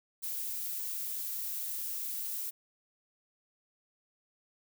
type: noise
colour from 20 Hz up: violet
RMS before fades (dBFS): -37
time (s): 0.22-2.51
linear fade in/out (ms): 20
effects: none